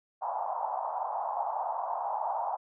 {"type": "band-pass noise", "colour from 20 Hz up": "white", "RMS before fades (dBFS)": -33, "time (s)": [0.21, 2.57], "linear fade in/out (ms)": 20, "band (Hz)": [690, 950], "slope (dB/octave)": 48, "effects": []}